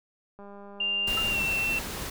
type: click train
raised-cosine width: 1 ms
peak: -33 dBFS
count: 214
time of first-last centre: 0.39-1.45 s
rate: 201 Hz
type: tone with pitch glide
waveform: sine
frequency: 2794 to 2699 Hz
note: F7 to E7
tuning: 0 to +40 cents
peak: -25 dBFS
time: 0.8-1.79 s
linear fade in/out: 5 ms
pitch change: -60 cents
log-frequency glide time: 1.29-1.41 s
type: noise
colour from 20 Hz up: pink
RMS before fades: -35 dBFS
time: 1.07-2.1 s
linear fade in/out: 5 ms
type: tone with exponential decay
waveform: triangle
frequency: 1318.5 Hz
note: E6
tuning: in tune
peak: -26 dBFS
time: 1.17-1.29 s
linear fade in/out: 5 ms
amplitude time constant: 26 ms
effects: none